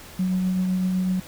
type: tone with tremolo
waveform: sine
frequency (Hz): 185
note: F#3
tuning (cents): 0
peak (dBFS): -18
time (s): 0.19-1.2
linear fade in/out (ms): 5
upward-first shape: triangle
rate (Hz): 7.9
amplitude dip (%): 30
effects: tanh soft clip ceiling -15 dBFS + pink hiss -43 dBFS RMS until 1.27 s